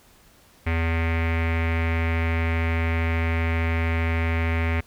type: tone with low-pass filter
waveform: square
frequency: 82.41 Hz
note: E2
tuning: in tune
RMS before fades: -23 dBFS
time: 0.66-4.81 s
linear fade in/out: 10 ms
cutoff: 2200 Hz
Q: 5.1
effects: pink hiss -55 dBFS RMS until 4.86 s